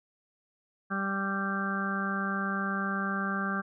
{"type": "harmonic tone", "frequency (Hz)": 196, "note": "G3", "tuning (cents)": 0, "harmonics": [1, 2, 3, 4, 6, 7, 8], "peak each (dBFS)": [-32, -42, -44, -42, -35, -38, -34], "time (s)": [0.9, 3.62], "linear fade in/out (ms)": 20, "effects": []}